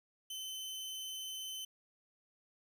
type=tone; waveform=sawtooth; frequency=3057 Hz; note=G7; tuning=44 cents flat; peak=-38 dBFS; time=0.3-1.65 s; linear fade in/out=5 ms; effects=none